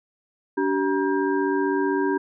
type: tone cluster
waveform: sine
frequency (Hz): 288.1 / 383.7 / 952 / 1596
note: D4 / G4 / A#5 / G6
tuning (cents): -33 / -37 / +36 / +31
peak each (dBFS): -24 / -23 / -28 / -31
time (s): 0.57-2.18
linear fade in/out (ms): 10
effects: none